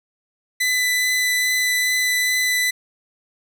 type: tone with vibrato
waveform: sawtooth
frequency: 2000 Hz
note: B6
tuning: 21 cents sharp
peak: -14 dBFS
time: 0.6-2.71 s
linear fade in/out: 10 ms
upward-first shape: triangle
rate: 2.4 Hz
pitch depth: 8 cents each way
effects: none